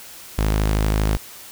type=tone; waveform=sawtooth; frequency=52.6 Hz; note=G#1; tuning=23 cents sharp; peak=-13 dBFS; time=0.38-1.17 s; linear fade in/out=5 ms; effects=white hiss -40 dBFS RMS until 1.51 s